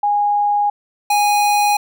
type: tone pair in turn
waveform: sine / square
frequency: 823 / 826 Hz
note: G#5 / G#5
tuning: -16 / -10 cents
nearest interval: unison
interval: 6 cents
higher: second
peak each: -13 dBFS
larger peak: neither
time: 0.03-0.7 / 1.1-1.77 s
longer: neither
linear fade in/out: 5 ms
effects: none